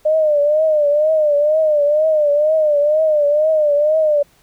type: tone with vibrato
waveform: sine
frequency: 605 Hz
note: D#5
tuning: 49 cents flat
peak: -11 dBFS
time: 0.05-4.23 s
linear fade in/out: 10 ms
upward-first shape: triangle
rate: 2.1 Hz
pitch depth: 97 cents each way
effects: pink hiss -54 dBFS RMS until 4.42 s